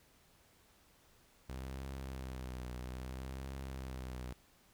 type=tone with vibrato; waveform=sawtooth; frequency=64.5 Hz; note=C2; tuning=24 cents flat; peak=-38 dBFS; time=1.49-4.33 s; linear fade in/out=5 ms; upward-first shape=triangle; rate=0.61 Hz; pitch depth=75 cents each way; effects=pink hiss -67 dBFS RMS until 4.73 s